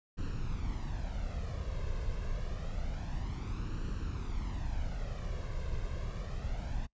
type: noise with flanger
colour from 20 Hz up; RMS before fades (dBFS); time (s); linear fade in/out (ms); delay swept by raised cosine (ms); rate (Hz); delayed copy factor
brown; -36; 0.17-6.87; 20; 0.7 to 1.9; 0.27; +0.6
effects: noise-tail reverb RT60 0.1 s tail -23 dB re dry + resampled to 16000 Hz